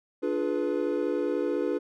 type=chord; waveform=triangle; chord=D diminished seventh; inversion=none; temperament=equal with one note detuned; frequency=293.7 / 349.2 / 423.3 / 493.9 Hz; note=D4 / F4 / Ab4 / Cb5; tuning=0 / 0 / +33 / 0 cents; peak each=-29 dBFS; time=0.22-1.79 s; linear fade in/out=20 ms; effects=none